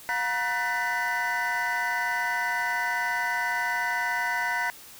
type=tone cluster; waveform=triangle; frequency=716 / 954 / 1503 / 1781 / 1991 Hz; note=F5 / A#5 / F#6 / A6 / B6; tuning=+43 / +40 / +27 / +21 / +14 cents; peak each=-32 / -28 / -28 / -31 / -28 dBFS; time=0.09-4.7 s; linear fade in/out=0 ms; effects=tanh soft clip ceiling -17 dBFS + white hiss -47 dBFS RMS until 4.99 s